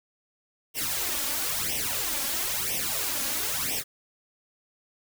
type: noise with flanger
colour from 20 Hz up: white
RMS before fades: -29 dBFS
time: 0.74-3.84 s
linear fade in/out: 50 ms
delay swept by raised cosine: 0.34 to 3.64 ms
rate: 1 Hz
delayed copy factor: +0.85
effects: none